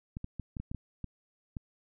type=clicks; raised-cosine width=5 ms; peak=-25 dBFS; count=9; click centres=0.169 / 0.244 / 0.397 / 0.568 / 0.6 / 0.715 / 0.747 / 1.043 / 1.568 s; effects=none